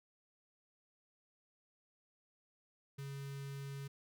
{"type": "tone with notch filter", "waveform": "square", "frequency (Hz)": 138.59, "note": "C#3", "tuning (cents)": 0, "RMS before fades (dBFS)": -45, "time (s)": [2.98, 3.88], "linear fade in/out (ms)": 10, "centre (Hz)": 720, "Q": 0.93, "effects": []}